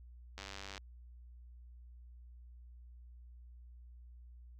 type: click train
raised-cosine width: 0.2 ms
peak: -28 dBFS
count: 40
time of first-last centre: 0.38-0.778 s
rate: 97.9 Hz
effects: added 60 Hz sine -52 dBFS peak until 4.59 s